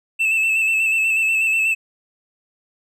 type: tone with vibrato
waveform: triangle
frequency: 2637 Hz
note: E7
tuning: in tune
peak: -14 dBFS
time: 0.19-1.75 s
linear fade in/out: 20 ms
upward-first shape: square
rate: 8.2 Hz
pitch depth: 27 cents each way
effects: none